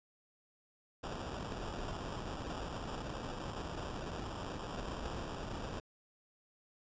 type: noise with sample-and-hold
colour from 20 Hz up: pink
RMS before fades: -42 dBFS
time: 1.03-5.8 s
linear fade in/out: 5 ms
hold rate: 2100 Hz
effects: resampled to 16000 Hz